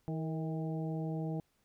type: harmonic tone with a mistuned harmonic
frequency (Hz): 160.2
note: E3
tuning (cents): -49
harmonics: 1 / 2 / 3 / 4 / 5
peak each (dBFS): -35 / -41 / -45 / -47 / -49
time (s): 0.08-1.4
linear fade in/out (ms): 0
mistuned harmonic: 3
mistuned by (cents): -45
effects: pink hiss -75 dBFS RMS until 1.64 s